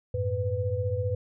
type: tone cluster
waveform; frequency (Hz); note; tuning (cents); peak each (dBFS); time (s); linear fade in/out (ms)
sine; 92.9 / 108 / 499; F#2 / A2 / B4; +7 / -32 / +18; -30; 0.14-1.15; 5
effects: none